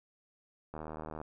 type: click train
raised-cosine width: 1 ms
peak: -28 dBFS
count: 38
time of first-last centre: 0.74-1.215 s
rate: 77.9 Hz
effects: none